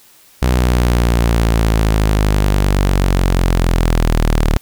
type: linear sweep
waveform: sawtooth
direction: down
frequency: 62.8 to 37.31 Hz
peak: -7 dBFS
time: 0.42-4.57 s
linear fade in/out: 0 ms
effects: white hiss -47 dBFS RMS until 4.61 s